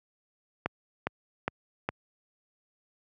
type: click train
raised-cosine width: 0.5 ms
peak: -13 dBFS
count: 4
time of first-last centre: 0.66-1.89 s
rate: 2.44 Hz
effects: high-pass 80 Hz 12 dB/octave